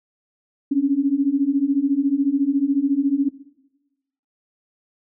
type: beating tone pair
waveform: sine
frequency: 270 / 284 Hz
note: C#4 / C#4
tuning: -45 / +42 cents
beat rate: 14 Hz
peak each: -20 / -18 dBFS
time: 0.71-3.29 s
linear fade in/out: 10 ms
effects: noise-tail reverb RT60 1.0 s tail -19 dB re dry